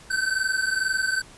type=tone pair together; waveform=square; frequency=1525 / 1547.2 Hz; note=G6 / G6; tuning=-48 / -23 cents; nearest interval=unison; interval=25 cents; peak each=-26 dBFS; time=0.1-1.22 s; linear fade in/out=10 ms; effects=pink hiss -48 dBFS RMS until 1.37 s + resampled to 24000 Hz